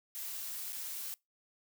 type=noise with dropouts; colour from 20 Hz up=blue; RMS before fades=-41 dBFS; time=0.15-1.14 s; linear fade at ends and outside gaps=0 ms; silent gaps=0.723-0.729 s; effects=noise-tail reverb RT60 0.2 s tail -24 dB re dry

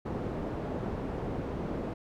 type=low-pass noise; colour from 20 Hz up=white; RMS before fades=-35 dBFS; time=0.05-1.94 s; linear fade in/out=10 ms; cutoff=440 Hz; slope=12 dB/octave; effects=none

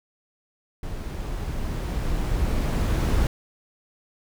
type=noise with level ramp; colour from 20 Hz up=brown; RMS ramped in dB=-32 to -20 dBFS; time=0.83-3.27 s; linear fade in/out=2 ms; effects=none

